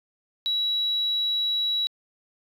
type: tone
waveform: triangle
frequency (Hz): 3900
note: B7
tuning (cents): -23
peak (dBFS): -19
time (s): 0.46-1.87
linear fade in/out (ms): 0
effects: tanh soft clip ceiling -20 dBFS